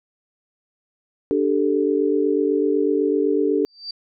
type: chord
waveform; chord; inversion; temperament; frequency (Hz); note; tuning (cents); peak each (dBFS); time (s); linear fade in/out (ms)
sine; D suspended fourth; none; equal; 293.7 / 392 / 440; D4 / G4 / A4; 0 / 0 / 0; -21; 1.31-3.65; 0
type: tone with exponential growth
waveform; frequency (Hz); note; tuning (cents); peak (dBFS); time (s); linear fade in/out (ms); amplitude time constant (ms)
sine; 4649; D8; -18; -25; 3.65-3.91; 5; 56
effects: none